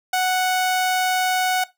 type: tone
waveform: sawtooth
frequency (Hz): 740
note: F#5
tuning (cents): 0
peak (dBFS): -14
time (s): 0.13-1.64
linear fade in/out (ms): 5
effects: noise-tail reverb RT60 0.2 s tail -18 dB re dry